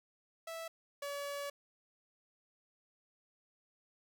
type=tone pair in turn; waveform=sawtooth; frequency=657 / 568.9 Hz; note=E5 / C#5; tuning=-6 / +45 cents; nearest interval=major second; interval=249 cents; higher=first; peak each=-38 / -35 dBFS; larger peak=second; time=0.47-0.68 / 1.02-1.5 s; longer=second; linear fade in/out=5 ms; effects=none